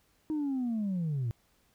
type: linear sweep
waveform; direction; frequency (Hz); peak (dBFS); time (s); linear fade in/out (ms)
sine; down; 314.9 to 110; -27; 0.3-1.31; 0
effects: tanh soft clip ceiling -27 dBFS + pink hiss -69 dBFS RMS until 1.74 s